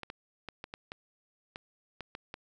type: clicks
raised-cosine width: 0.3 ms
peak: -24 dBFS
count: 10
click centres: 0.033 / 0.101 / 0.487 / 0.641 / 0.739 / 0.919 / 1.559 / 2.007 / 2.151 / 2.341 s
effects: none